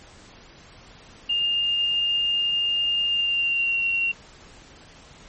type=tone with pitch glide; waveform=sine; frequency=2815 to 2748 Hz; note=F7 to F7; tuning=+13 to -29 cents; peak=-20 dBFS; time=1.29-4.12 s; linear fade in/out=10 ms; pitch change=-42 cents; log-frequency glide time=3.06-3.82 s; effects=pink hiss -48 dBFS RMS until 5.28 s + MP3 32 kbps